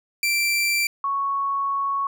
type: tone pair in turn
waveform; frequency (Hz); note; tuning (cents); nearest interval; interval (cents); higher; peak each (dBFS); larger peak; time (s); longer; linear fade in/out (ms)
sawtooth / sine; 2349 / 1108.6; D7 / C#6; 0 / 0; octave + minor second; 1300; first; -16 / -21; first; 0.23-0.87 / 1.04-2.07; second; 2
effects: none